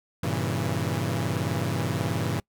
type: chord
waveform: sawtooth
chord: G diminished seventh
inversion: none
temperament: equal with one note detuned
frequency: 98 / 116.54 / 136.76 / 164.81 Hz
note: G2 / Bb2 / Db3 / Fb3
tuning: 0 / 0 / -23 / 0 cents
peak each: -27 dBFS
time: 0.23-2.4 s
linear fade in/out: 5 ms
effects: noise-tail reverb RT60 0.1 s tail -25 dB re dry